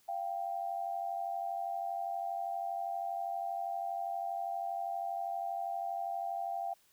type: tone pair together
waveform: sine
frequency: 691.5 / 784 Hz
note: F5 / G5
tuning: -17 / 0 cents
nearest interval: major second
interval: 217 cents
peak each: -37 / -37 dBFS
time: 0.08-6.74 s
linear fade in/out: 10 ms
effects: white hiss -68 dBFS RMS until 6.92 s